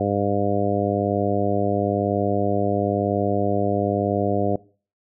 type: harmonic tone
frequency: 101 Hz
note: G#2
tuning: 48 cents flat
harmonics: 1 / 2 / 3 / 4 / 5 / 6 / 7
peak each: -27 / -27 / -27 / -27 / -27 / -27 / -27 dBFS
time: 0-4.56 s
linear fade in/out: 5 ms
effects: noise-tail reverb RT60 0.4 s tail -21 dB re dry